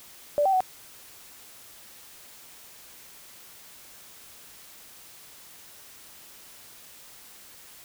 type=tone with pitch steps; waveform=sine; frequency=585 / 774 / 746 Hz; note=D5 / G5 / F#5; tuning=-7 / -22 / +14 cents; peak=-19 dBFS; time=0.38-0.605 s; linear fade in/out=0 ms; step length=75 ms; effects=white hiss -49 dBFS RMS until 7.84 s